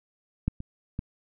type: clicks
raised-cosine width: 5 ms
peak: -12 / -24 / -18 dBFS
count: 3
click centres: 0.48 / 0.604 / 0.991 s
effects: none